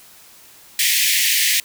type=high-pass noise; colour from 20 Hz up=pink; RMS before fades=-17 dBFS; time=0.79-1.6 s; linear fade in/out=2 ms; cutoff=1800 Hz; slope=96 dB/octave; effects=white hiss -46 dBFS RMS until 1.64 s